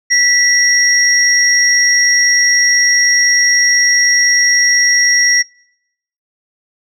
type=tone pair together; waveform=sine; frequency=1961 / 5611 Hz; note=B6 / F8; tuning=-13 / +7 cents; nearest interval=octave + tritone; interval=1820 cents; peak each=-10 dBFS; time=0.1-5.43 s; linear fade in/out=20 ms; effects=noise-tail reverb RT60 0.8 s tail -25 dB re dry + tanh soft clip ceiling 0 dBFS